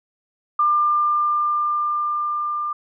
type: tone with level ramp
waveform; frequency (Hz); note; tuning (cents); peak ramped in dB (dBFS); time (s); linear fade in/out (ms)
sine; 1196; D6; +31; -14 to -22; 0.59-2.73; 5
effects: none